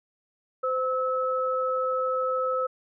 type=tone pair together; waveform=sine; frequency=515.1 / 1298 Hz; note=C5 / E6; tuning=-27 / -27 cents; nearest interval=octave + major third; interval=1600 cents; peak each=-26 / -27 dBFS; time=0.63-2.67 s; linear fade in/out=10 ms; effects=none